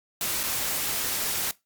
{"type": "noise with dropouts", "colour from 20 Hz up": "white", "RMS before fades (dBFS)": -28, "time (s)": [0.21, 1.51], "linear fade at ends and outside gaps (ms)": 1, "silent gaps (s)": [0.432, 0.436], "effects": ["noise-tail reverb RT60 0.2 s tail -20 dB re dry", "Opus 48 kbps"]}